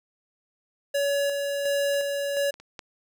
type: tone with tremolo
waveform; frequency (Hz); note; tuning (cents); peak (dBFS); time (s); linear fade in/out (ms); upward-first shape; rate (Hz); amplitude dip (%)
square; 565; C#5; +33; -23; 0.94-2.51; 10; square; 1.4; 35
type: clicks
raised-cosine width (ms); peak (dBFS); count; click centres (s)
0.2; -30 / -27 / -29 / -20; 4; 1.942 / 2.541 / 2.6 / 2.792
effects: none